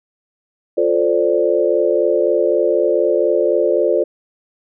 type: chord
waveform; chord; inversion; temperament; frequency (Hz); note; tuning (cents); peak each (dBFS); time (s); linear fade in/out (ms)
sine; D minor seventh; first; equal with one note detuned; 351.3 / 440 / 523.3 / 587.3; F4 / A4 / C5 / D5; +10 / 0 / 0 / 0; -18; 0.77-4.04; 10
effects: none